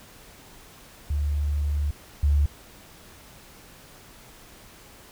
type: tone pair in turn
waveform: sine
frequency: 73.1 / 72.3 Hz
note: D2 / D2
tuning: -7 / -27 cents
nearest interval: unison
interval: 20 cents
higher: first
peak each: -22 / -17 dBFS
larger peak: second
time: 1.1-1.91 / 2.23-2.46 s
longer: first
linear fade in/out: 5 ms
effects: pink hiss -49 dBFS RMS until 5.11 s